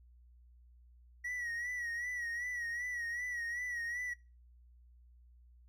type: tone with vibrato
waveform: triangle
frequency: 1921 Hz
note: B6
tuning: 48 cents flat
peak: -35 dBFS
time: 1.24-4.14 s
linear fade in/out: 10 ms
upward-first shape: sine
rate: 2.6 Hz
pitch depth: 61 cents each way
effects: noise-tail reverb RT60 0.3 s tail -21 dB re dry + added 60 Hz sine -58 dBFS peak until 5.68 s